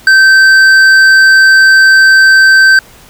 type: tone with hard clipping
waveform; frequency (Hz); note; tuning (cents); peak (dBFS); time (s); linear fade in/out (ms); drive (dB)
sine; 1552; G6; -18; -3; 0.07-2.79; 2; 7
effects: pink hiss -38 dBFS RMS until 3.09 s